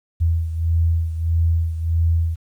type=beating tone pair; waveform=sine; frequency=82.41 / 84.01 Hz; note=E2 / E2; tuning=0 / +33 cents; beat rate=1.6 Hz; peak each=-17 / -23 dBFS; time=0.2-2.36 s; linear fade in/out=20 ms; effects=9-bit